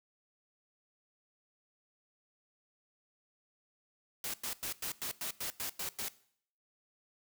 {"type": "noise bursts", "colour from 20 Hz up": "white", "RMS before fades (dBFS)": -38, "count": 10, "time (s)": [4.24, 6.084], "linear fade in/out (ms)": 2, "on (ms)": 98, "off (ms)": 96, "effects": ["noise-tail reverb RT60 0.6 s tail -19 dB re dry"]}